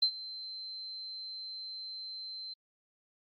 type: tone with ADSR envelope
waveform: sine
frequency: 4100 Hz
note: C8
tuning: 36 cents flat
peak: -22 dBFS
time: 0.02-2.54 s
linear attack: 8 ms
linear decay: 77 ms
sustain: -18 dB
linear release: 10 ms
effects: Opus 24 kbps